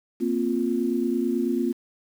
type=chord; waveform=sine; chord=Bb suspended second; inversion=none; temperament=just; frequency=233.1 / 262.2 / 349.6 Hz; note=Bb3 / C4 / F4; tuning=0 / +4 / +2 cents; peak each=-26 dBFS; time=0.2-1.73 s; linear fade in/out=20 ms; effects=8-bit